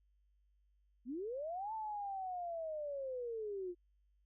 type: linear two-way sweep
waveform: sine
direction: up then down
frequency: 222.6 to 890 to 344.5 Hz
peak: -39 dBFS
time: 1.05-3.75 s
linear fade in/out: 50 ms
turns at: 1.73 s
effects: added 50 Hz sine -70 dBFS peak until 4.25 s